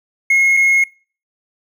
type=tone pair in turn; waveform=triangle; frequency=2162 / 2162 Hz; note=C#7 / C#7; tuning=-44 / -44 cents; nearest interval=unison; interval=0 cents; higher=neither; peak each=-7 dBFS; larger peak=neither; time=0.3-0.57 / 0.57-0.84 s; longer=neither; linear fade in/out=5 ms; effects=noise-tail reverb RT60 0.4 s tail -25 dB re dry + tanh soft clip ceiling -3 dBFS